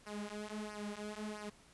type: tone with flanger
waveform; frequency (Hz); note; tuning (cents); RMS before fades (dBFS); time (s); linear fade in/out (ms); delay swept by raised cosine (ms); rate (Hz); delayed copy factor
sawtooth; 210; G#3; +19; -44; 0.06-1.5; 10; 0.26 to 5.86; 1.5; -0.9
effects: pink hiss -63 dBFS RMS until 1.73 s + resampled to 24000 Hz